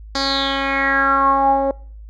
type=tone with low-pass filter sweep; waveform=10% pulse; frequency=273.5 Hz; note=C#4; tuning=23 cents flat; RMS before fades=-17 dBFS; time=0.15-1.71 s; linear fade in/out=2 ms; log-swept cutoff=5200 to 610 Hz; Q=6.5; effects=noise-tail reverb RT60 0.6 s tail -26 dB re dry + added 53 Hz sine -34 dBFS peak until 2.09 s